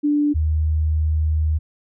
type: tone pair in turn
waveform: sine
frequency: 293.7 / 77.79 Hz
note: D4 / D#2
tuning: 0 / 0 cents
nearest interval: octave + major seventh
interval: 2300 cents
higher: first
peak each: -15 / -16 dBFS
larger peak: first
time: 0.03-0.34 / 0.34-1.59 s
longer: second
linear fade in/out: 20 ms
effects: none